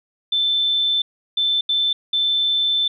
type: tone bursts at uneven times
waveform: sine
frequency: 3535 Hz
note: A7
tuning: 7 cents sharp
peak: -16 dBFS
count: 4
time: 0.32-1.02 / 1.37-1.61 / 1.69-1.93 / 2.13-2.88 s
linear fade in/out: 5 ms
effects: none